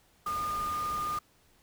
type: tone in noise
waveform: sine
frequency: 1216 Hz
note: D#6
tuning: 40 cents flat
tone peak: -30 dBFS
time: 0.26-1.19 s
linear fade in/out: 5 ms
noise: pink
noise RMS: -43 dBFS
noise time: 0.26-1.19 s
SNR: +10 dB
effects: pink hiss -65 dBFS RMS until 1.62 s